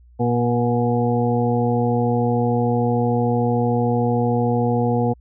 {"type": "harmonic tone with a mistuned harmonic", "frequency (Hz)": 120, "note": "B2", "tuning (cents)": -49, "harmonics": [1, 2, 3, 4, 6, 7], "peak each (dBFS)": [-21, -21, -31, -22, -26, -29], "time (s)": [0.19, 5.14], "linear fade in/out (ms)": 20, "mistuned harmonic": 6, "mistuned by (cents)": 16, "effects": ["added 60 Hz sine -46 dBFS peak until 5.2 s"]}